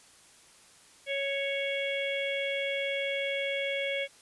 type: harmonic tone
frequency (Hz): 554.4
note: C#5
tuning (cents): 0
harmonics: 1 / 3 / 4 / 5 / 6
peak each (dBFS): -32 / -42 / -33 / -42 / -38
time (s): 1.06-4.08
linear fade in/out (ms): 50
effects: white hiss -57 dBFS RMS until 4.21 s + resampled to 24000 Hz